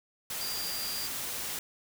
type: tone in noise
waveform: sine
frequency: 4764 Hz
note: D8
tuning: 24 cents sharp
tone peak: -36 dBFS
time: 0.41-1.07 s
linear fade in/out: 2 ms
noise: white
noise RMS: -36 dBFS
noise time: 0.3-1.59 s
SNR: -3 dB
effects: none